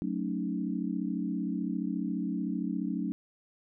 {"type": "chord", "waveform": "sine", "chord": "D# half-diminished seventh", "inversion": "first", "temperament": "equal", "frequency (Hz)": [185, 220, 277.2, 311.1], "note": ["F#3", "A3", "C#4", "D#4"], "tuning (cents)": [0, 0, 0, 0], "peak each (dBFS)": [-34, -35, -35, -37], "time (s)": [0.02, 3.12], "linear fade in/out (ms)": 0, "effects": []}